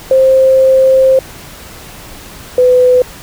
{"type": "tone pair in turn", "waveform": "sine", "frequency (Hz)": [527, 501.5], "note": ["C5", "B4"], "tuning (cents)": [12, 26], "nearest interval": "minor second", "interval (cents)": 86, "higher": "first", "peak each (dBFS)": -4, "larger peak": "neither", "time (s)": [[0.11, 1.19], [2.58, 3.02]], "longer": "first", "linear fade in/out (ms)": 2, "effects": ["pink hiss -32 dBFS RMS until 3.22 s"]}